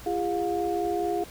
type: tone cluster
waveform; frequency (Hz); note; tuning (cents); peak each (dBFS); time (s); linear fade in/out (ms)
sine; 341.6 / 406.1 / 712; F4 / G#4 / F5; -38 / -39 / +33; -29; 0.06-1.24; 5
effects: added 60 Hz sine -50 dBFS peak until 1.3 s + pink hiss -46 dBFS RMS until 1.3 s